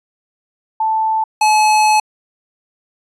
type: tone pair in turn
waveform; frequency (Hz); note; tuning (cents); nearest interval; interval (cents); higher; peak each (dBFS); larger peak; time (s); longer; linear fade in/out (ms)
sine / square; 880 / 856.4; A5 / A5; 0 / -47; unison; 47; first; -13 / -10; second; 0.8-1.24 / 1.41-2; second; 5
effects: resampled to 24000 Hz